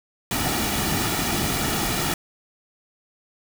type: noise with comb filter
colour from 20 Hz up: pink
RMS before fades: -24 dBFS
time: 0.31-2.14 s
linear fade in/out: 2 ms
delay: 1.9 ms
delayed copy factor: -0.55
effects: none